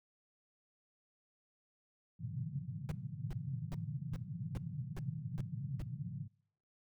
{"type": "band-pass noise", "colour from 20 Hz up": "white", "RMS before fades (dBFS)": -42, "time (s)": [2.19, 6.28], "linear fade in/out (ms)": 20, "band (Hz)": [110, 160], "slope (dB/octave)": 48}
{"type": "noise bursts", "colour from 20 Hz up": "brown", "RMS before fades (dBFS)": -41, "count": 8, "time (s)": [2.89, 5.82], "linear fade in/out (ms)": 0, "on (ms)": 25, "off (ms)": 390}
{"effects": ["noise-tail reverb RT60 0.7 s tail -26 dB re dry"]}